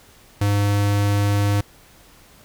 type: tone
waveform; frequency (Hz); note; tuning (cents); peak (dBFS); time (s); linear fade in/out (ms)
square; 101.8; G#2; -34; -17; 0.41-1.61; 5
effects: pink hiss -50 dBFS RMS until 2.44 s